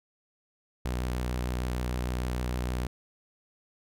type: tone with vibrato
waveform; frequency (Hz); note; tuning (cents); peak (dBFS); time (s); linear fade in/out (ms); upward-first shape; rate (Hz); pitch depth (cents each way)
sawtooth; 61.74; B1; 0; -25; 0.85-2.87; 5; sine; 6.6; 19
effects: none